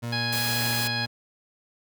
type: tone with tremolo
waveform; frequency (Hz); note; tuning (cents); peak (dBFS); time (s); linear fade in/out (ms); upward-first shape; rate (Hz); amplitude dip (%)
30% pulse; 118.2; A#2; +24; -26; 0.02-1.07; 20; triangle; 1.9; 25
type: harmonic tone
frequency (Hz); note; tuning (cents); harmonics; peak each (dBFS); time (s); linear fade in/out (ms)
830.6; G#5; 0; 1 / 2 / 3 / 4 / 5 / 6; -36 / -31 / -35 / -36 / -32 / -34; 0.12-1.06; 10
type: noise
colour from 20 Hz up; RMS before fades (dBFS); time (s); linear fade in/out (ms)
white; -31; 0.32-0.88; 10
effects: none